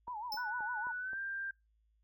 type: tone with vibrato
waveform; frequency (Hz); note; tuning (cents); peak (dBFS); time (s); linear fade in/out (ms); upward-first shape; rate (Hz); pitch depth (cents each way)
sine; 912; A#5; -38; -39; 0.07-0.92; 10; sine; 6.6; 160
type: click train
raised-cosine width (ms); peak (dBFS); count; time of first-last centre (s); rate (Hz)
1; -39; 5; 0.08-1.133; 3.8
type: tone with exponential decay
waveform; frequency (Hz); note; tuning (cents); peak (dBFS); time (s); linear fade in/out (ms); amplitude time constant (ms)
square; 5290; E8; +5; -35; 0.32-0.5; 2; 38
type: tone with pitch glide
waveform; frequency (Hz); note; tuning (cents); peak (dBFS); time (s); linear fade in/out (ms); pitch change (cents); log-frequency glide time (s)
sine; 1480 to 1586.2; F#6 to G6; 0 to +20; -37; 0.37-1.51; 5; +120; 0.99-1.18
effects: noise-tail reverb RT60 0.2 s tail -23 dB re dry + added 54 Hz sine -70 dBFS peak until 2.03 s